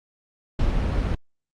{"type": "noise", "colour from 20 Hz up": "brown", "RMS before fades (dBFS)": -22, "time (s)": [0.59, 1.15], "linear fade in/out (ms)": 5, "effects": ["low-pass 5000 Hz 12 dB/octave", "Opus 48 kbps"]}